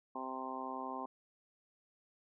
harmonic tone, 130.81 Hz, C3, in tune, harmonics 2 / 3 / 4 / 5 / 6 / 7 / 8, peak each -46 / -50 / -51 / -50 / -46 / -46 / -44 dBFS, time 0.15-1.06 s, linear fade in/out 5 ms, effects none

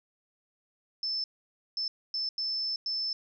sine tone bursts at uneven times, 5274 Hz, E8, in tune, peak -29 dBFS, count 5, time 1.03-1.24 / 1.77-1.88 / 2.14-2.29 / 2.38-2.76 / 2.86-3.13 s, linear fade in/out 2 ms, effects none

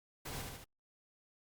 pink noise with echo, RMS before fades -44 dBFS, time 0.25-0.42 s, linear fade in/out 10 ms, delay 75 ms, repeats 3, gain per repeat -3 dB, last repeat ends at 0.645 s, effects Opus 48 kbps

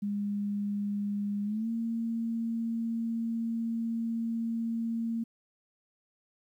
sine tone with pitch glide, 204 to 229 Hz, G#3 to A#3, -31 to -31 cents, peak -29 dBFS, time 0.02-5.24 s, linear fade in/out 10 ms, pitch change +200 cents, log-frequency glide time 1.44-1.69 s, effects 11-bit

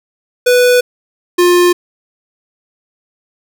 square tone pair in turn, 493.9 / 353.7 Hz, B4 / F4, 0 / +22 cents, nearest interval tritone, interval 578 cents, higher first, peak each -7 dBFS, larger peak neither, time 0.46-0.81 / 1.38-1.73 s, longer neither, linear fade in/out 10 ms, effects none

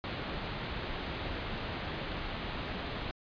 pink low-pass noise, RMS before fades -38 dBFS, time 0.04-3.11 s, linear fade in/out 0 ms, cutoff 4200 Hz, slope 48 dB/octave, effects resampled to 11025 Hz

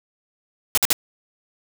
white noise bursts, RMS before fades -17 dBFS, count 3, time 0.75-0.929 s, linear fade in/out 0 ms, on 25 ms, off 52 ms, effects none

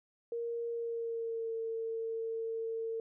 sine tone with pitch glide, 467.6 to 452.2 Hz, A#4 to A4, +5 to +47 cents, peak -34 dBFS, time 0.32-3 s, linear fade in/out 2 ms, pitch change -58 cents, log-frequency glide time 0.7-1.55 s, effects none

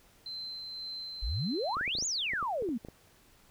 sine tone with tremolo, 4090 Hz, C8, 40 cents flat, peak -37 dBFS, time 0.26-1.75 s, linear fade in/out 2 ms, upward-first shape sine, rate 1.9 Hz, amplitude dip 25%
sine exponential two-way sweep, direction up then down, 43.44 to 7160 to 211.7 Hz, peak -30 dBFS, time 1.22-2.78 s, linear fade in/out 10 ms, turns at 2.06 s
clicks, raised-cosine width 2 ms, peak -30 dBFS, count 12, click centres 1.769 / 1.811 / 1.878 / 1.952 / 1.986 / 2.025 / 2.335 / 2.427 / 2.623 / 2.689 / 2.849 / 2.886 s
effects pink hiss -62 dBFS RMS until 3.5 s

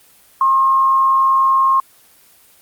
sine tone with frequency modulation, 1071 Hz, C6, 40 cents sharp, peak -10 dBFS, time 0.41-1.8 s, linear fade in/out 2 ms, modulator 130 Hz, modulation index 0.22, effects white hiss -49 dBFS RMS until 2.61 s + Opus 24 kbps

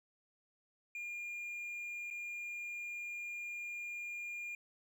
triangle tone with dropouts, 2413 Hz, D7, 46 cents sharp, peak -39 dBFS, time 0.95-4.55 s, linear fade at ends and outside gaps 2 ms, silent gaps 2.103-2.109 s, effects none

